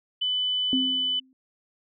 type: tone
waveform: sine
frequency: 3000 Hz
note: F#7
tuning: 23 cents sharp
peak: -23 dBFS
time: 0.21-1.2 s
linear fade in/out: 10 ms
type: tone with exponential decay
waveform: sine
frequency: 260.9 Hz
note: C4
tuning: 5 cents flat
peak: -20 dBFS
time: 0.73-1.33 s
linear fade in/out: 1 ms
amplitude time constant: 130 ms
effects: none